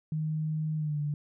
sine tone with pitch glide, 155.56 to 147.34 Hz, D#3 to D3, 0 to +6 cents, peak -28 dBFS, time 0.12-1.14 s, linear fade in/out 2 ms, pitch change -94 cents, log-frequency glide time 0.76-0.99 s, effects none

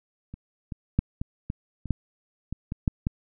clicks, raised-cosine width 5 ms, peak -26 / -21 / -8 / -17 / -17 / -25 / -10 / -19 / -18 / -9 / -12 dBFS, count 11, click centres 0.34 / 0.722 / 0.99 / 1.215 / 1.501 / 1.857 / 1.907 / 2.526 / 2.721 / 2.878 / 3.069 s, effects none

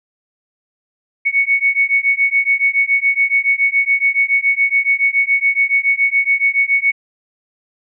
sine beating tone pair, 2217 / 2224.1 Hz, C#7 / C#7, 0 / +5 cents, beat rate 7.1 Hz, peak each -15 dBFS, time 1.25-6.92 s, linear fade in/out 20 ms, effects none

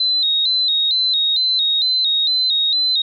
sine tone with vibrato, 3900 Hz, B7, 23 cents flat, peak -14 dBFS, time 0-3.02 s, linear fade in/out 5 ms, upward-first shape square, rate 2.2 Hz, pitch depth 65 cents each way, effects none

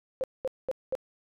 sine tone bursts, 523.3 Hz, C5, in tune, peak -26 dBFS, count 4, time 0.21-0.952 s, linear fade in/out 0 ms, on 28 ms, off 210 ms, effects none

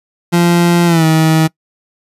30% pulse tone with pitch glide, 172.6 to 159.19 Hz, F3 to D#3, -20 to +40 cents, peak -5 dBFS, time 0.32-1.48 s, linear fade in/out 20 ms, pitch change -140 cents, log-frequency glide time 0.86-1.05 s, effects noise-tail reverb RT60 0.1 s tail -24 dB re dry + resampled to 32000 Hz

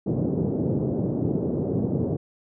pink band-pass noise, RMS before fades -25 dBFS, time 0.06-2.17 s, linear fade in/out 10 ms, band 110 to 470 Hz, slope 24 dB/octave, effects none

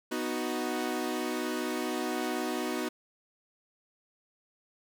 sawtooth chord, B major, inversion none, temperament equal, 246.9 / 311.1 / 370 Hz, B3 / D#4 / F#4, 0 / 0 / 0 cents, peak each -31 dBFS, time 0.11-2.89 s, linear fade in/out 10 ms, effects none

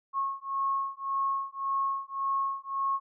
sine beating tone pair, 1091 / 1092.8 Hz, C#6 / C#6, -28 / -25 cents, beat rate 1.8 Hz, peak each -31 dBFS, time 0.13-3 s, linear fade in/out 50 ms, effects none

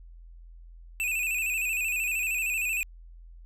square tone with vibrato, 2568 Hz, E7, 46 cents flat, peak -27 dBFS, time 1-2.83 s, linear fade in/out 0 ms, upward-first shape square, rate 13 Hz, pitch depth 61 cents each way, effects added 42 Hz sine -45 dBFS peak until 3.45 s

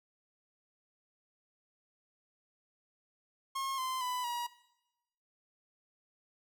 45% pulse tone with pitch steps, 1078 / 1036.5 / 996.6 / 958.2 Hz, C#6 / C6 / B5 / A#5, -49 / -17 / +15 / +47 cents, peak -34 dBFS, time 3.55-4.47 s, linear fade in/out 10 ms, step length 230 ms, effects noise-tail reverb RT60 1.0 s tail -19 dB re dry

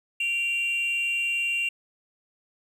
triangle tone pair together, 2349 / 2769 Hz, D7 / F7, 0 / -15 cents, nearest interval minor third, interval 285 cents, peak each -32 / -21 dBFS, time 0.2-1.69 s, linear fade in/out 5 ms, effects tanh soft clip ceiling -20 dBFS

